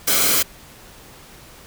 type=noise with comb filter; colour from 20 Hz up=white; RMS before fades=-17 dBFS; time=0.07-0.43 s; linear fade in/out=10 ms; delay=1.1 ms; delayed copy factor=-0.55; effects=pink hiss -44 dBFS RMS until 1.66 s